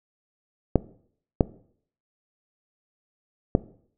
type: clicks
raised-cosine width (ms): 2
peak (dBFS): -3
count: 3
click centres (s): 0.757 / 1.408 / 3.551
effects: noise-tail reverb RT60 0.6 s tail -19 dB re dry